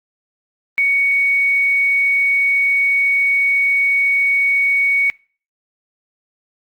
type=tone with quantisation; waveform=sine; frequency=2233 Hz; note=C#7; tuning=12 cents sharp; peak=-12 dBFS; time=0.78-5.1 s; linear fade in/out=0 ms; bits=7; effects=noise-tail reverb RT60 0.4 s tail -24 dB re dry + Opus 32 kbps